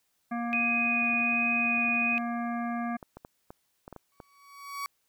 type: harmonic tone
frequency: 236 Hz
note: A#3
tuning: 22 cents sharp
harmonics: 1 / 3 / 5 / 7 / 9 / 10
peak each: -31 / -35 / -39 / -42 / -47 / -53 dBFS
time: 0.31-2.97 s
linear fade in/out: 10 ms
type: tone with vibrato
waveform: sine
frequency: 2489 Hz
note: D#7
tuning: in tune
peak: -25 dBFS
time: 0.53-2.18 s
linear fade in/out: 0 ms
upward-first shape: sine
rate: 1.3 Hz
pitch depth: 9 cents each way
type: clicks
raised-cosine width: 1 ms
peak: -29 dBFS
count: 8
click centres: 3.028 / 3.17 / 3.249 / 3.505 / 3.879 / 3.927 / 3.963 / 4.202 s
type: tone with exponential growth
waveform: 35% pulse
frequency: 1128 Hz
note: C#6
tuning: 30 cents sharp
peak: -29 dBFS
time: 4.12-4.86 s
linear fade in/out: 0 ms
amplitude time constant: 160 ms
effects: white hiss -74 dBFS RMS until 5.08 s